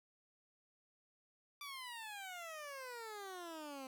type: exponential sweep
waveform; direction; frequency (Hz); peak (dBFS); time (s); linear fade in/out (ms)
15% pulse; down; 1174.7 to 258.8; -40; 1.61-3.87; 2
effects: none